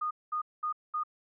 sine tone bursts, 1230 Hz, D#6, 20 cents flat, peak -29 dBFS, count 4, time 0.01-1.036 s, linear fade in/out 10 ms, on 99 ms, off 210 ms, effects none

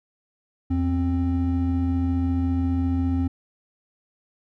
triangle tone pair together, 83.31 / 264.5 Hz, E2 / C4, +19 / +19 cents, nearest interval octave + minor sixth, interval 2000 cents, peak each -21 dBFS, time 0.7-3.28 s, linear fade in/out 10 ms, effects none

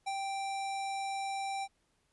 square tone with ADSR envelope, 784 Hz, G5, in tune, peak -33 dBFS, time 0.06-1.68 s, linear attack 16 ms, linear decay 48 ms, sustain -2 dB, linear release 48 ms, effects pink hiss -75 dBFS RMS until 2.12 s + resampled to 24000 Hz

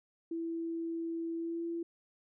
sine tone with pitch glide, 331.5 to 336.9 Hz, E4 to E4, +10 to +38 cents, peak -34 dBFS, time 0.31-1.83 s, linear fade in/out 5 ms, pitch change +28 cents, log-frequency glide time 1.36-1.65 s, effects none

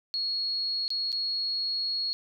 sine tone with dropouts, 4321 Hz, C#8, 45 cents flat, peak -27 dBFS, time 0.14-2.13 s, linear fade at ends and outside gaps 0 ms, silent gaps 0.88-0.904 / 1.119-1.127 s, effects none

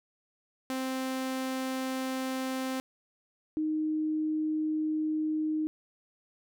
sawtooth / sine tone pair in turn, 261.4 / 310.2 Hz, C4 / D#4, -1 / -5 cents, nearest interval minor third, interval 296 cents, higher second, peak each -27 dBFS, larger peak neither, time 0.7-2.8 / 3.57-5.67 s, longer neither, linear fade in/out 0 ms, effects none

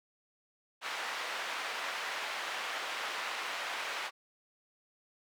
white band-pass noise, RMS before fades -38 dBFS, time 0.81-4.11 s, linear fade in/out 50 ms, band 680 to 2400 Hz, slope 12 dB/octave, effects none

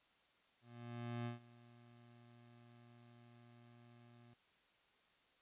25% pulse tone with ADSR envelope, 119.1 Hz, A#2, 38 cents sharp, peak -37 dBFS, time 0.61-4.34 s, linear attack 650 ms, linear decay 130 ms, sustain -21 dB, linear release 5 ms, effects white hiss -73 dBFS RMS until 5.41 s + resampled to 8000 Hz

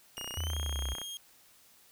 sawtooth tone with pitch glide, 2855 to 3242 Hz, F7 to G#7, +37 to -42 cents, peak -36 dBFS, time 0.17-1.17 s, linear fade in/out 0 ms, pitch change +221 cents, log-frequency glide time 0.34-0.56 s
click train, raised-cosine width 0.5 ms, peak -26 dBFS, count 27, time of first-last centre 0.18-1.016 s, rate 31.1 Hz
sine linear sweep, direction down, 83.6 to 64.9 Hz, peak -32 dBFS, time 0.37-0.94 s, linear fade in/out 5 ms
effects white hiss -61 dBFS RMS until 1.91 s

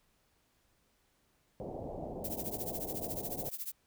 white low-pass noise, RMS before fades -42 dBFS, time 1.6-3.49 s, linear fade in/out 0 ms, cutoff 750 Hz, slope 48 dB/octave
violet noise with tremolo, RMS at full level -37 dBFS, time 2.24-3.72 s, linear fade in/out 5 ms, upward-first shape triangle, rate 14 Hz, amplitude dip 95%
effects pink hiss -73 dBFS RMS until 3.86 s

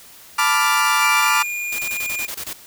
30% pulse chord, B half-diminished seventh, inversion third, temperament equal, 880 / 987.8 / 1174.7 / 1396.9 Hz, A5 / B5 / D6 / F6, 0 / 0 / 0 / 0 cents, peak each -20 / -20 / -16 / -18 dBFS, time 0.38-1.43 s, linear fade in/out 10 ms
square tone with pitch glide, 2349 to 2425 Hz, D7 to D#7, 0 to -45 cents, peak -24 dBFS, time 1.01-2.27 s, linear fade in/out 20 ms, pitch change +55 cents, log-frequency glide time 1.16-1.35 s
white noise bursts, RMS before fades -29 dBFS, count 9, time 1.72-2.532 s, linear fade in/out 5 ms, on 68 ms, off 25 ms
effects white hiss -44 dBFS RMS until 2.66 s

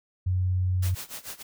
sine tone, 91.8 Hz, F#2, 13 cents flat, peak -22 dBFS, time 0.26-0.95 s, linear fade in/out 10 ms
white noise with tremolo, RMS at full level -36 dBFS, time 0.82-1.43 s, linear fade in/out 10 ms, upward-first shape sine, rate 6.8 Hz, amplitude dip 90%
effects none

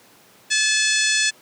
harmonic tone, 863 Hz, A5, 34 cents flat, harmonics 2 / 3 / 4 / 5 / 6 / 7 / 8 / 9 / 10, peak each -22 / -24 / -25 / -26 / -27 / -27 / -28 / -29 / -29 dBFS, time 0.5-1.31 s, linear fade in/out 20 ms, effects pink hiss -51 dBFS RMS until 1.41 s + high-pass 200 Hz 12 dB/octave

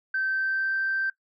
sine tone with pitch glide, 1549 to 1563.4 Hz, G6 to G6, -21 to -5 cents, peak -23 dBFS, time 0.14-1.1 s, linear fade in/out 5 ms, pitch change +16 cents, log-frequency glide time 0.26-0.76 s, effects noise-tail reverb RT60 0.1 s tail -18 dB re dry + tanh soft clip ceiling -19 dBFS

